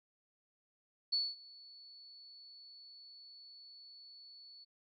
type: tone with ADSR envelope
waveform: sine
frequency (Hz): 4435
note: C#8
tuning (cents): 0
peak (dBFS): -29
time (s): 1.12-4.65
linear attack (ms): 12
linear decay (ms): 220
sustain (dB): -24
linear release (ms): 19
effects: none